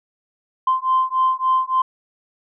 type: beating tone pair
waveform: sine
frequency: 1038 / 1041.5 Hz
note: C6 / C6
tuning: -14 / -8 cents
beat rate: 3.5 Hz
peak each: -18 dBFS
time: 0.67-1.82 s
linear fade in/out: 5 ms
effects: tanh soft clip ceiling -9 dBFS